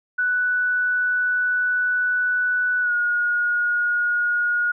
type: tone with pitch glide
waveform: sine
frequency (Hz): 1484 to 1440.9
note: F#6 to F#6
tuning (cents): +5 to -46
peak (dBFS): -18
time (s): 0.18-4.72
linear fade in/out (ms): 10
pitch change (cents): -51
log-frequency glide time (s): 2.81-2.93
effects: none